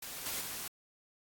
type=noise with level steps; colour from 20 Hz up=white; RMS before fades=-43 / -37 / -41 dBFS; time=0.02-0.68 s; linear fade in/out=5 ms; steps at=0.26 / 0.41 s; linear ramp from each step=2 ms; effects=AAC 64 kbps